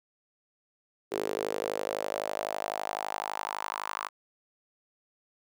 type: tone with high-pass filter sweep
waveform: sawtooth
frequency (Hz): 51.91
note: G#1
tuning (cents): 0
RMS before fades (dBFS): -34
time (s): 1.11-4.09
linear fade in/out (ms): 20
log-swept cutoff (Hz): 400 to 1100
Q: 4
effects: none